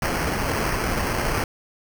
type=noise with sample-and-hold; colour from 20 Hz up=pink; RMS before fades=-24 dBFS; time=0.02-1.44 s; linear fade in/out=2 ms; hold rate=3675 Hz; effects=none